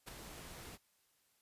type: noise with ADSR envelope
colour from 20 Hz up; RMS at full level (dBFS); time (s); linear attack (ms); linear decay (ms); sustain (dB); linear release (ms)
pink; -45; 0.06-0.78; 22; 8; -6; 37
effects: white hiss -75 dBFS RMS until 1.41 s + resampled to 32000 Hz